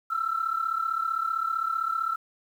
sine tone pair together, 1318.5 / 1354 Hz, E6 / E6, 0 / +46 cents, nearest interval unison, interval 46 cents, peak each -27 / -28 dBFS, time 0.1-2.16 s, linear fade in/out 10 ms, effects tanh soft clip ceiling -18 dBFS + 9-bit

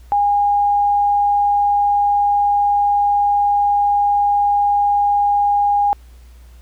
sine tone, 816 Hz, G#5, 31 cents flat, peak -12 dBFS, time 0.12-5.93 s, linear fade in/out 0 ms, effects added 60 Hz sine -39 dBFS peak until 6.61 s + pink hiss -54 dBFS RMS until 6.61 s

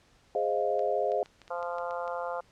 sine chord, F minor seventh, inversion first, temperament equal, 415.3 / 523.3 / 622.3 / 698.5 Hz, Ab4 / C5 / Eb5 / F5, 0 / 0 / 0 / 0 cents, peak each -31 dBFS, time 0.35-1.23 s, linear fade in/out 2 ms
clicks, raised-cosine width 0.2 ms, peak -32 dBFS, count 9, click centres 0.793 / 1.119 / 1.259 / 1.417 / 1.479 / 1.628 / 1.784 / 1.909 / 2.078 s
harmonic tone, 173.6 Hz, F3, 10 cents flat, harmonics 3 / 4 / 5 / 6 / 7 / 8, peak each -35 / -37 / -39 / -41 / -42 / -43 dBFS, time 1.5-2.41 s, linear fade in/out 10 ms
effects pink hiss -63 dBFS RMS until 2.51 s + low-pass 7000 Hz 12 dB/octave

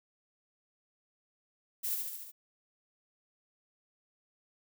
violet noise with echo, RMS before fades -34 dBFS, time 1.83-1.96 s, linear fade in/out 20 ms, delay 72 ms, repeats 5, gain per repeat -3 dB, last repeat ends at 2.32 s, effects none

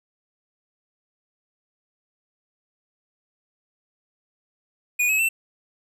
square tone with pitch steps, 2458 / 2567 / 2680 Hz, D#7 / E7 / E7, -22 / -47 / +28 cents, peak -19 dBFS, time 4.99-5.29 s, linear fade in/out 10 ms, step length 100 ms, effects none

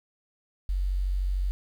sine tone with quantisation, 46.7 Hz, F#1, 17 cents sharp, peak -24 dBFS, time 0.69-1.51 s, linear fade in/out 0 ms, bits 9, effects none

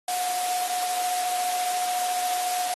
sine tone in noise, 725 Hz, F#5, 35 cents flat, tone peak -25 dBFS, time 0.08-2.74 s, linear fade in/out 2 ms, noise white, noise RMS -31 dBFS, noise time 0.08-2.74 s, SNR +3 dB, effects high-pass 400 Hz 12 dB/octave + AAC 32 kbps

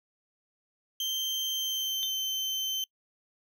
35% pulse tone with pitch glide, 3136 to 3093 Hz, G7 to G7, 0 to -24 cents, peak -27 dBFS, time 1-2.84 s, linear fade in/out 2 ms, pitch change -24 cents, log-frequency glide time 1.53-2.14 s
sine tone with exponential decay, 3568 Hz, A7, 23 cents sharp, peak -28 dBFS, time 2.03-2.12 s, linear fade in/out 0 ms, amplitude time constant 19 ms
effects noise-tail reverb RT60 0.1 s tail -25 dB re dry

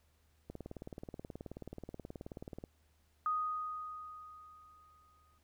click train, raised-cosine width 2 ms, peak -31 dBFS, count 41, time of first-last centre 0.5-2.639 s, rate 18.7 Hz
sine tone with exponential decay, 1244.5 Hz, D#6, in tune, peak -30 dBFS, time 3.26-5.38 s, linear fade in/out 1 ms, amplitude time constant 460 ms
effects added 76 Hz sine -70 dBFS peak until 5.43 s + pink hiss -75 dBFS RMS until 5.43 s

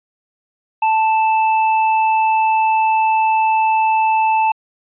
triangle tone with tanh clipping, 880 Hz, A5, in tune, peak -14 dBFS, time 0.82-4.52 s, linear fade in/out 5 ms, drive 16 dB, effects resampled to 8000 Hz

